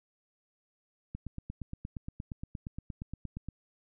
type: click train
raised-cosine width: 5 ms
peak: -26 dBFS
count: 21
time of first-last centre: 1.15-3.486 s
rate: 8.56 Hz
effects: none